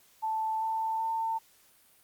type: tone with pitch steps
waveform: sine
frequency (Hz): 880 / 889.2 / 898.5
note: A5 / A5 / A5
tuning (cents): 0 / +18 / +36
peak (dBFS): -28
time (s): 0.22-1.39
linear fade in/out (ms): 20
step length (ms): 390
effects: white hiss -62 dBFS RMS until 2.03 s + Opus 48 kbps